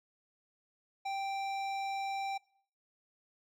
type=tone with hard clipping; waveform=sine; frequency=784 Hz; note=G5; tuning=in tune; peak=-36 dBFS; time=1.05-2.38 s; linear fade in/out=10 ms; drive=13 dB; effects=noise-tail reverb RT60 0.6 s tail -23 dB re dry